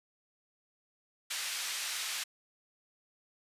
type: band-pass noise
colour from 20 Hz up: pink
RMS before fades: -37 dBFS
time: 1.3-2.24 s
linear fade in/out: 10 ms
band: 2100 to 10000 Hz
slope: 12 dB/octave
effects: resampled to 32000 Hz